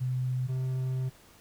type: tone pair in turn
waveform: sine / triangle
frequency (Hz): 127.5 / 129.58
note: C3 / C3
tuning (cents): -44 / -16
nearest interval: unison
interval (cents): 28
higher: second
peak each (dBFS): -27 / -26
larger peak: second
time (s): 0-0.48 / 0.48-1.1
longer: second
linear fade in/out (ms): 20
effects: pink hiss -57 dBFS RMS until 1.4 s